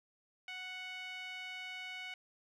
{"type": "tone with band-pass filter", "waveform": "sawtooth", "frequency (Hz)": 740, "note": "F#5", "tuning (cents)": 0, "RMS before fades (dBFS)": -45, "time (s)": [0.48, 2.14], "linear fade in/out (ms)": 2, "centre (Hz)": 2500, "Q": 3.9, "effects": []}